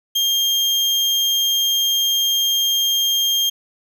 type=tone; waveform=35% pulse; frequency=3210 Hz; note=G7; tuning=40 cents sharp; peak=-14 dBFS; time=0.15-3.5 s; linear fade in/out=10 ms; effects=none